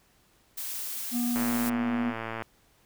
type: noise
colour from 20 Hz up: blue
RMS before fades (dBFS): -35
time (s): 0.57-1.7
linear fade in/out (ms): 10
type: tone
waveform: triangle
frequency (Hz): 241.3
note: B3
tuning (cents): -40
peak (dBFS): -24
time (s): 1.11-2.14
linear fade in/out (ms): 50
type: click train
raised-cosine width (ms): 0.5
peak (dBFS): -19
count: 121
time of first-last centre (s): 1.36-2.422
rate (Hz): 113
effects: pink hiss -64 dBFS RMS until 2.85 s